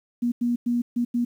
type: tone bursts at uneven times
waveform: sine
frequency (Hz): 240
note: B3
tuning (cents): -49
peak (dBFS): -20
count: 5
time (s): 0.22-0.32 / 0.41-0.56 / 0.66-0.82 / 0.96-1.05 / 1.14-1.25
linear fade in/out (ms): 10
effects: 9-bit